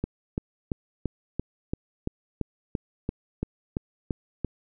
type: click train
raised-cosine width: 3 ms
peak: -14 dBFS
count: 14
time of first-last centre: 0.04-4.447 s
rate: 2.95 Hz
effects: none